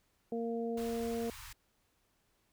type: harmonic tone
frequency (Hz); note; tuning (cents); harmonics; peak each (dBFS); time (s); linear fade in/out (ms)
231.3; A#3; -13; 1 / 2 / 3; -37 / -36 / -44; 0.32-1.3; 2
type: band-stop noise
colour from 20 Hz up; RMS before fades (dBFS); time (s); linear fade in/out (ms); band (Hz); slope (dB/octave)
pink; -49; 0.77-1.53; 5; 110 to 880; 96
effects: pink hiss -75 dBFS RMS until 2.52 s